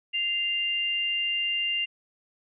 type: tone pair together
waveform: sine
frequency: 2082 / 2794 Hz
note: C7 / F7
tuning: -9 / 0 cents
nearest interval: perfect fourth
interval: 509 cents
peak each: -34 / -25 dBFS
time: 0.13-1.86 s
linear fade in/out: 20 ms
effects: none